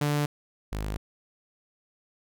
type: tone pair in turn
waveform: sawtooth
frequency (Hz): 146.83 / 51.91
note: D3 / G#1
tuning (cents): 0 / 0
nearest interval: octave + tritone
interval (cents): 1800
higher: first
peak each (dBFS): -20 / -26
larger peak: first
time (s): 0.01-0.26 / 0.72-0.97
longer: neither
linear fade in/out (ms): 5
effects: none